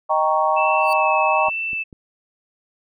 sine chord, Eb dominant seventh, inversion none, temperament equal, 622.3 / 784 / 932.3 / 1108.7 Hz, Eb5 / G5 / Bb5 / Db6, 0 / 0 / 0 / 0 cents, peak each -21 dBFS, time 0.09-1.5 s, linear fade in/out 20 ms
sine tone with vibrato, 2637 Hz, E7, in tune, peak -22 dBFS, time 0.56-1.84 s, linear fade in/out 20 ms, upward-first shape sine, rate 1.2 Hz, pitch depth 19 cents each way
sawtooth tone with exponential growth, 4582 Hz, D8, 44 cents flat, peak -25 dBFS, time 0.78-0.93 s, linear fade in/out 0 ms, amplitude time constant 31 ms
clicks, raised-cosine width 3 ms, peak -28 dBFS, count 3, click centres 1.485 / 1.732 / 1.928 s
effects none

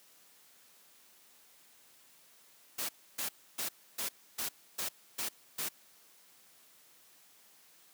white noise bursts, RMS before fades -36 dBFS, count 8, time 2.78-5.69 s, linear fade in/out 10 ms, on 110 ms, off 290 ms, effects white hiss -62 dBFS RMS until 7.93 s + high-pass 150 Hz 12 dB/octave

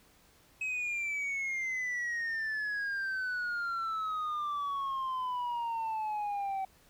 sine exponential sweep, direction down, 2562 to 764 Hz, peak -29 dBFS, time 0.61-6.65 s, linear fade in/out 5 ms, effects tanh soft clip ceiling -31 dBFS + pink hiss -63 dBFS RMS until 6.89 s

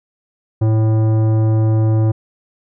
sine tone with tanh clipping, 110 Hz, A2, in tune, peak -13 dBFS, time 0.61-2.12 s, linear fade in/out 10 ms, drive 14 dB, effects none

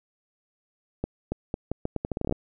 accelerating click train, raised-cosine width 2 ms, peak -14 dBFS, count 15, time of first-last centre 1.04-2.324 s, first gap 280 ms, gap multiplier 0.79, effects none

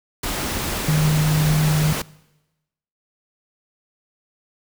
sine tone in noise, 153.3 Hz, D#3, 25 cents flat, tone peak -15 dBFS, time 0.88-1.93 s, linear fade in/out 5 ms, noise pink, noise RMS -25 dBFS, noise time 0.23-2.02 s, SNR +7 dB, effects noise-tail reverb RT60 1.0 s tail -22 dB re dry

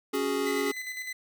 square chord, C# suspended fourth, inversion none, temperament equal with one note detuned, 278.3 / 370 / 415.3 Hz, C#4 / F#4 / G#4, +7 / 0 / 0 cents, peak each -32 / -34 / -30 dBFS, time 0.13-0.72 s, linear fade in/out 10 ms
violet noise with exponential decay, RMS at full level -39 dBFS, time 0.15-0.23 s, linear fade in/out 0 ms, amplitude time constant 16 ms
40% pulse tone with tremolo, 2019 Hz, B6, 38 cents sharp, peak -32 dBFS, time 0.46-1.13 s, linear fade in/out 5 ms, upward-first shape square, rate 9.8 Hz, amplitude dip 45%
effects none

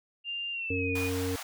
sine tone with pitch glide, 2794 to 2461 Hz, F7 to D#7, 0 to -20 cents, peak -32 dBFS, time 0.24-1.11 s, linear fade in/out 50 ms, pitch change -220 cents, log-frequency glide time 0.52-0.93 s
harmonic tone, 92 Hz, F#2, 9 cents flat, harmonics 1 / 3 / 5, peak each -33 / -33 / -33 dBFS, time 0.7-1.36 s, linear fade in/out 5 ms
pink high-pass noise, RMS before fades -40 dBFS, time 0.95-1.43 s, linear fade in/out 5 ms, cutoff 640 Hz, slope 48 dB/octave
effects none

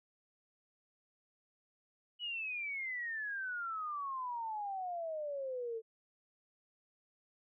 sine exponential sweep, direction down, 2960 to 440 Hz, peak -37 dBFS, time 2.19-5.82 s, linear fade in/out 50 ms, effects none

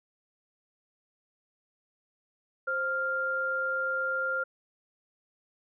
sine tone pair together, 525.2 / 1396.9 Hz, C5 / F6, +6 / 0 cents, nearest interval octave + perfect fourth, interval 1694 cents, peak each -34 / -28 dBFS, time 2.67-4.44 s, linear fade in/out 10 ms, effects none

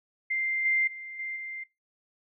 sine tone with level steps, 2093 Hz, C7, in tune, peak -26 / -22 / -38 / -32 / -35 dBFS, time 0.3-1.64 s, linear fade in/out 10 ms, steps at 0.65 / 0.87 / 1.19 / 1.36 s, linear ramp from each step 5 ms, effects noise-tail reverb RT60 0.2 s tail -19 dB re dry

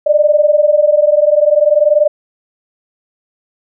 sine tone pair together, 587.3 / 607.7 Hz, D5 / D#5, 0 / -41 cents, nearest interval minor second, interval 59 cents, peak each -10 dBFS, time 0.06-2.08 s, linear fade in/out 10 ms, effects none

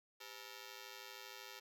5% pulse ring-modulated tone, 454.4 Hz, A#4, 44 cents flat, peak -36 dBFS, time 0.2-1.6 s, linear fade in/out 10 ms, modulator 56.4 Hz, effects none

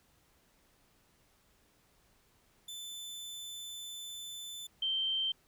sawtooth / sine tone pair in turn, 3520 / 3129 Hz, A7 / G7, 0 / -4 cents, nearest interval major second, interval 204 cents, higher first, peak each -39 / -30 dBFS, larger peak second, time 2.68-4.67 / 4.82-5.32 s, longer first, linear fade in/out 5 ms, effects pink hiss -69 dBFS RMS until 5.47 s

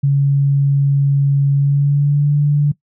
sine tone with pitch glide, 140 to 145.95 Hz, C#3 to D3, +18 to -10 cents, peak -10 dBFS, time 0.03-2.72 s, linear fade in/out 10 ms, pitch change +72 cents, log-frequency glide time 1.53-2.35 s, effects noise-tail reverb RT60 0.1 s tail -19 dB re dry

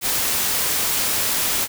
white noise, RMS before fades -21 dBFS, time 0.01-1.68 s, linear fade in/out 50 ms, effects none

